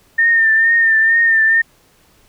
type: tone with vibrato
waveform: sine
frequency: 1811 Hz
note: A6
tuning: 49 cents sharp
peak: -9 dBFS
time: 0.18-1.62 s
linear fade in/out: 10 ms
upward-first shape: triangle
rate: 2.2 Hz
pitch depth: 46 cents each way
effects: pink hiss -53 dBFS RMS until 2.28 s